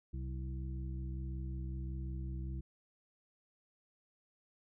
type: harmonic tone with a mistuned harmonic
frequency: 65.41 Hz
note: C2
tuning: in tune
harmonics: 1 / 2 / 3 / 5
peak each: -39 / -44 / -50 / -52 dBFS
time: 0.13-2.61 s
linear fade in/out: 10 ms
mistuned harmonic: 3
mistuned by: -35 cents
effects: none